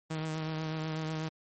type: tone with vibrato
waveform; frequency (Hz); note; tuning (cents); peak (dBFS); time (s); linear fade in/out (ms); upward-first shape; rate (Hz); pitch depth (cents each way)
sawtooth; 157.7; D#3; +24; -29; 0.1-1.29; 10; triangle; 8.1; 26
effects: MP3 32 kbps